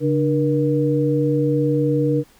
sine tone cluster, 142.1 / 298.4 / 475.8 Hz, C#3 / D4 / A#4, +43 / +28 / +35 cents, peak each -20 dBFS, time 0-2.24 s, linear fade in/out 50 ms, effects pink hiss -53 dBFS RMS until 2.39 s

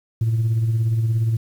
sine tone with tremolo, 113 Hz, A2, 47 cents sharp, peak -13 dBFS, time 0.21-1.37 s, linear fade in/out 5 ms, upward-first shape sine, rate 17 Hz, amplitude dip 45%, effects tanh soft clip ceiling -14 dBFS + 8-bit

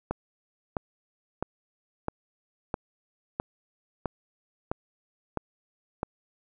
click train, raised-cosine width 1 ms, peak -14 dBFS, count 10, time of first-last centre 0.11-6.031 s, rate 1.52 Hz, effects none

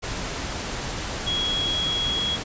sine tone in noise, 3322 Hz, G#7, in tune, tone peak -23 dBFS, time 1.26-2.37 s, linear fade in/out 20 ms, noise pink, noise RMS -30 dBFS, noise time 0.02-2.44 s, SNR +4 dB, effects resampled to 16000 Hz

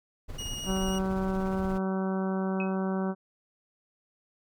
brown noise with tremolo, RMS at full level -36 dBFS, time 0.28-1.79 s, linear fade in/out 20 ms, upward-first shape sine, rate 17 Hz, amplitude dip 40%
25% pulse tone with vibrato, 2877 Hz, F#7, 49 cents flat, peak -32 dBFS, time 0.38-0.99 s, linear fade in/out 10 ms, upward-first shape sine, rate 9.3 Hz, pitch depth 10 cents each way
harmonic tone, 190.2 Hz, F#3, 48 cents sharp, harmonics 1 / 2 / 3 / 4 / 5 / 6 / 7 / 8, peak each -28 / -34 / -38 / -40 / -42 / -44 / -45 / -46 dBFS, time 0.65-3.15 s, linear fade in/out 50 ms
sine tone with exponential decay, 2549 Hz, D#7, 41 cents sharp, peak -30 dBFS, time 2.6-2.76 s, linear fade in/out 2 ms, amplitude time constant 34 ms
effects none

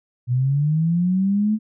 sine linear sweep, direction up, 120.1 to 219.4 Hz, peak -16 dBFS, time 0.27-1.59 s, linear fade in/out 50 ms, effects none

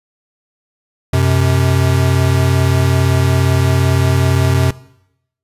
square tone pair together, 91.44 / 129.1 Hz, F#2 / C3, -20 / -23 cents, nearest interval tritone, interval 597 cents, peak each -14 dBFS, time 1.13-4.71 s, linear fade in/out 5 ms, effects noise-tail reverb RT60 0.8 s tail -19 dB re dry + resampled to 32000 Hz

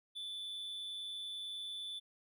triangle tone with amplitude modulation, 3491 Hz, A7, 14 cents flat, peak -38 dBFS, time 0.15-2 s, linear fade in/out 20 ms, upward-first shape sine, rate 189 Hz, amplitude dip 35%, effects none

